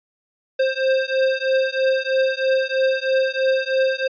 square beating tone pair, 526 / 529.1 Hz, C5 / C5, +9 / +19 cents, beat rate 3.1 Hz, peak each -21 dBFS, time 0.59-4.08 s, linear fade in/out 10 ms, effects resampled to 11025 Hz

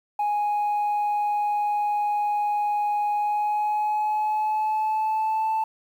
sine tone with pitch glide, 830.6 to 880 Hz, G#5 to A5, 0 to 0 cents, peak -19 dBFS, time 0.19-5.64 s, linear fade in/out 5 ms, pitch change +100 cents, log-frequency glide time 3.14-5.52 s, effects tanh soft clip ceiling -20 dBFS + 9-bit

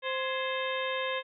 harmonic tone with a mistuned harmonic, 523.3 Hz, C5, in tune, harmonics 1 / 2 / 3 / 4 / 5 / 6 / 7, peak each -33 / -36 / -38 / -39 / -40 / -41 / -41 dBFS, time 0.02-1.23 s, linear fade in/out 50 ms, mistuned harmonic 3, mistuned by +110 cents, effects none

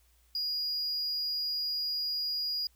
triangle tone, 4875 Hz, D#8, 36 cents flat, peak -29 dBFS, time 0.35-2.67 s, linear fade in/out 2 ms, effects added 59 Hz sine -64 dBFS peak until 2.75 s + white hiss -69 dBFS RMS until 2.75 s

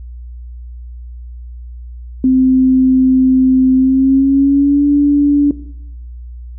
sine tone with pitch glide, 259.5 to 287.9 Hz, C4 to D4, -14 to -34 cents, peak -7 dBFS, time 2.24-5.51 s, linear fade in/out 2 ms, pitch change +180 cents, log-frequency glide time 3.75-4.86 s, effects noise-tail reverb RT60 0.8 s tail -17 dB re dry + added 60 Hz sine -27 dBFS peak until 6.58 s

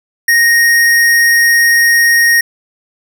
square tone, 1864.7 Hz, A#6, in tune, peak -7 dBFS, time 0.28-2.41 s, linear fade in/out 5 ms, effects none

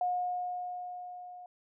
sine tone with level ramp, 720 Hz, F#5, 47 cents flat, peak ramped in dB -27 to -45 dBFS, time 0.01-1.46 s, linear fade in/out 2 ms, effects none

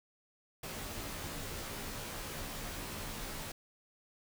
pink noise with comb filter, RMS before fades -42 dBFS, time 0.63-3.52 s, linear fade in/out 5 ms, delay 16 ms, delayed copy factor -0.95, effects none

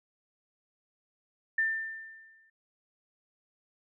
sine tone with exponential decay, 1790 Hz, A6, 29 cents sharp, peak -23 dBFS, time 1.58-2.5 s, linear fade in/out 5 ms, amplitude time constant 200 ms, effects none

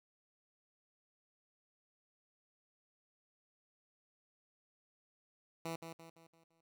10% pulse tone with echo, 164.81 Hz, E3, in tune, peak -31 dBFS, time 5.65-5.76 s, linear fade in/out 5 ms, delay 170 ms, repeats 5, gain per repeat -7 dB, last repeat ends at 6.61 s, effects none

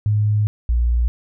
sine tone pair in turn, 105.4 / 59.15 Hz, G#2 / A#1, +26 / +26 cents, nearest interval minor seventh, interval 1000 cents, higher first, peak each -14 dBFS, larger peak neither, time 0.06-0.47 / 0.69-1.08 s, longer first, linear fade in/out 0 ms, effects none

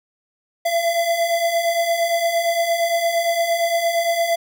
square beating tone pair, 670 / 678.7 Hz, E5 / F5, +28 / -50 cents, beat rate 8.7 Hz, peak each -25 / -19 dBFS, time 0.65-4.36 s, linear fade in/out 10 ms, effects none

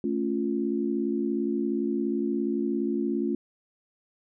sine chord, A augmented, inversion none, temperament equal, 220 / 277.2 / 349.2 Hz, A3 / C#4 / E#4, 0 / 0 / 0 cents, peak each -29 dBFS, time 0.04-3.35 s, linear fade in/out 2 ms, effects none

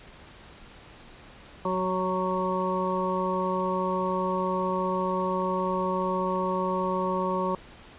harmonic tone with a mistuned harmonic, 185 Hz, F#3, in tune, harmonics 1 / 2 / 3 / 5 / 6, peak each -31 / -31 / -31 / -31 / -31 dBFS, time 1.65-7.55 s, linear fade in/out 2 ms, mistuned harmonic 2, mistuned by +15 cents, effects pink hiss -49 dBFS RMS until 7.98 s + resampled to 8000 Hz

